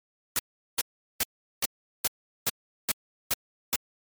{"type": "noise bursts", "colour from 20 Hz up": "white", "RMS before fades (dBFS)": -25, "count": 9, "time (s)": [0.36, 3.759], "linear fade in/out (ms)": 2, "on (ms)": 31, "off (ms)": 390, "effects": ["MP3 96 kbps"]}